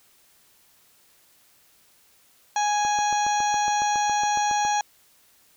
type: harmonic tone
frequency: 830.6 Hz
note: G#5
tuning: in tune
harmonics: 1 / 2 / 3 / 4 / 5 / 7 / 8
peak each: -21 / -32 / -36 / -37 / -38 / -34 / -35 dBFS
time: 2.56-4.81 s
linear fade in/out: 2 ms
type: click train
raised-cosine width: 1 ms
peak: -22 dBFS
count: 14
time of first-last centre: 2.85-4.651 s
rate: 7.22 Hz
effects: white hiss -59 dBFS RMS until 5.56 s